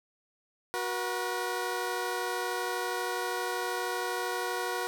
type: tone pair together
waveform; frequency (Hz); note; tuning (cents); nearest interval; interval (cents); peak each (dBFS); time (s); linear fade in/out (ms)
15% pulse; 368.3 / 480.2; F#4 / B4; -8 / -49; perfect fourth; 459; -27; 0.74-4.87; 0
effects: none